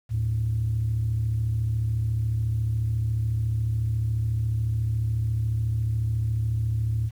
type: tone pair together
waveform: sine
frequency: 77.78 / 111.84 Hz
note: D#2 / A2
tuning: 0 / +29 cents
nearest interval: tritone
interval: 629 cents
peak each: -29 / -22 dBFS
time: 0.09-7.11 s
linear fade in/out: 50 ms
effects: tanh soft clip ceiling -17 dBFS + 9-bit